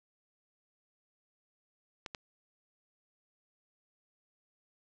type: clicks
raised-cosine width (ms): 0.2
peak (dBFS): -22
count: 2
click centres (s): 2.062 / 2.148
effects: low-pass 7000 Hz 12 dB/octave